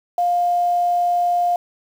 sine tone with quantisation, 704 Hz, F5, 14 cents sharp, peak -15 dBFS, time 0.18-1.56 s, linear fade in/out 2 ms, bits 7, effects none

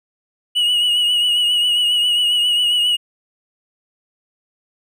triangle tone with vibrato, 2911 Hz, F#7, 29 cents flat, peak -12 dBFS, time 0.55-2.97 s, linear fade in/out 20 ms, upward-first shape triangle, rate 7.4 Hz, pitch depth 45 cents each way, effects none

